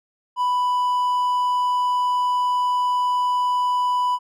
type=tone; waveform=triangle; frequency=991 Hz; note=B5; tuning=6 cents sharp; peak=-16 dBFS; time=0.36-4.19 s; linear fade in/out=50 ms; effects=none